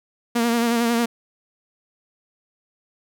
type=tone with vibrato; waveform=sawtooth; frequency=234.2 Hz; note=A#3; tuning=8 cents sharp; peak=-14 dBFS; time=0.35-1.06 s; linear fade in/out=10 ms; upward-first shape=sine; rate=11 Hz; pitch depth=37 cents each way; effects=none